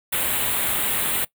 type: band-stop noise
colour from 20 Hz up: white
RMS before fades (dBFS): -23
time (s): 0.12-1.25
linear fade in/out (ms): 10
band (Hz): 3800 to 8100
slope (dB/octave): 48
effects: noise-tail reverb RT60 0.1 s tail -20 dB re dry

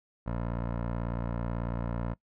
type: tone with low-pass filter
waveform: 15% pulse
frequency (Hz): 58.2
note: A#1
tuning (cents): -2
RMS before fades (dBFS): -33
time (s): 0.26-2.14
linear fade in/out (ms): 10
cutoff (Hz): 1200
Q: 1.1
effects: noise-tail reverb RT60 0.1 s tail -21 dB re dry

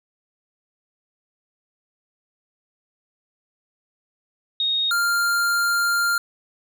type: tone pair in turn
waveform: sine / square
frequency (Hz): 3729 / 1396.8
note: A#7 / F6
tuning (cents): 0 / 0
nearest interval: octave + perfect fourth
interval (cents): 1700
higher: first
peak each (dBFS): -19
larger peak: neither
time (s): 4.6-4.91 / 4.91-6.18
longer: second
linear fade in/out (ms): 2
effects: none

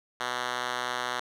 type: tone with band-pass filter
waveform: 5% pulse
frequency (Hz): 123.8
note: B2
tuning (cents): +5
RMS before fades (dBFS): -32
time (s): 0.2-1.2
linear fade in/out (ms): 5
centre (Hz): 2200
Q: 0.66
effects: none

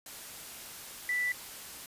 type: tone in noise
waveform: sine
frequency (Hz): 1975.5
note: B6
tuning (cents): 0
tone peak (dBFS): -28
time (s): 1.09-1.32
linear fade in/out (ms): 2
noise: white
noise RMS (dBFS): -45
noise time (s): 0.06-1.86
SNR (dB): +14
effects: resampled to 32000 Hz

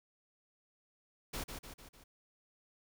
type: noise with echo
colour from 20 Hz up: pink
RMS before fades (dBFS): -40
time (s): 1.33-1.44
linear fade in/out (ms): 10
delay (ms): 150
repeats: 4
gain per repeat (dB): -5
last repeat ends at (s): 2.04
effects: none

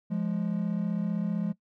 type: tone pair together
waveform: triangle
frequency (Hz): 173.31 / 208.8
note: F3 / G#3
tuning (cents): -13 / +10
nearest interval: minor third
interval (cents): 323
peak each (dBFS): -27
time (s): 0.1-1.53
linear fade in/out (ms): 20
effects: noise-tail reverb RT60 0.1 s tail -19 dB re dry + tanh soft clip ceiling -18 dBFS

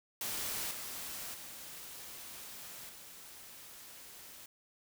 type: noise with level steps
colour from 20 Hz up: white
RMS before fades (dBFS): -38 / -43 / -48 / -52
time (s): 0.21-4.46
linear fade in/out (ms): 2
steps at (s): 0.71 / 1.34 / 2.89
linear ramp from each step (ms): 2
effects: none

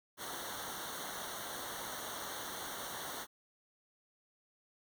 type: noise with comb filter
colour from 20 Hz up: pink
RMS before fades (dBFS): -43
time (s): 0.17-3.27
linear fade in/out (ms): 50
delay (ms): 0.4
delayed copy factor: -0.95
effects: none

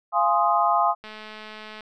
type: chord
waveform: sine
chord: F minor seventh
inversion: none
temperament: equal with one note detuned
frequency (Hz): 690.8 / 830.6 / 1046.5 / 1244.5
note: F5 / Ab5 / C6 / Eb6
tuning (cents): -19 / 0 / 0 / 0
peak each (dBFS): -23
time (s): 0.12-0.95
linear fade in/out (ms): 50
type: click train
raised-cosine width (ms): 0.3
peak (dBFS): -24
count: 166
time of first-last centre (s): 1.04-1.807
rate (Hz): 215
effects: none

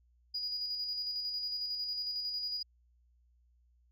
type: tone with tremolo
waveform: sine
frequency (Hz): 4900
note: D#8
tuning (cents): -27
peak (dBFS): -32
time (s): 0.34-2.63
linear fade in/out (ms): 10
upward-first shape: square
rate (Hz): 11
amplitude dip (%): 35
effects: tanh soft clip ceiling -29 dBFS + added 60 Hz sine -65 dBFS peak until 3.91 s

